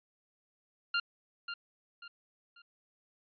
20% pulse tone with echo, 1396.9 Hz, F6, in tune, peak -23 dBFS, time 0.94-1 s, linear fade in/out 5 ms, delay 540 ms, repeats 3, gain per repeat -9 dB, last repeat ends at 2.62 s, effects resampled to 11025 Hz

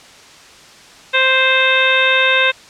harmonic tone, 523.3 Hz, C5, in tune, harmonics 1 / 2 / 3 / 4 / 5 / 6 / 7, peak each -19 / -21 / -16 / -19 / -16 / -26 / -18 dBFS, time 1.13-2.52 s, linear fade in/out 20 ms, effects white hiss -41 dBFS RMS until 2.69 s + low-pass 6000 Hz 12 dB/octave

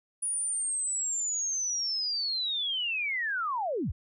sine linear sweep, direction down, 9770 to 37.72 Hz, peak -28 dBFS, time 0.22-3.92 s, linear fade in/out 10 ms, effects none

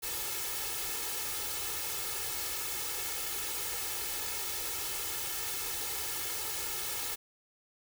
white noise with comb filter, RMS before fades -36 dBFS, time 0.02-7.16 s, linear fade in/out 20 ms, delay 2.3 ms, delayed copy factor +0.95, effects none

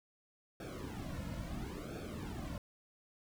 brown noise with flanger, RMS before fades -43 dBFS, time 0.6-2.58 s, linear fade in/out 2 ms, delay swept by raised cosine 1 to 2.6 ms, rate 0.73 Hz, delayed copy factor -1, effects none

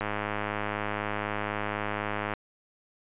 click train, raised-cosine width 0.5 ms, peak -15 dBFS, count 243, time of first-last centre 0.01-2.337 s, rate 104 Hz, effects resampled to 8000 Hz

